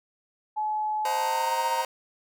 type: tone with pitch glide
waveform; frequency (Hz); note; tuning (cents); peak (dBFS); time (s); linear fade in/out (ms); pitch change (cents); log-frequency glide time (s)
sine; 855 to 927; A5 to A#5; -50 to -10; -25; 0.56-1.83; 20; +140; 1.02-1.54
type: chord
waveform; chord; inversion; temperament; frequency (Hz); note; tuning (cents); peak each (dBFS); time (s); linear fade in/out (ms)
sawtooth; C half-diminished seventh; none; just; 523.3 / 627.9 / 753.5 / 941.9; C5 / Eb5 / Gb5 / Bb5; 0 / +16 / +31 / +18; -29 / -33 / -33 / -29; 1.05-1.85; 2
effects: none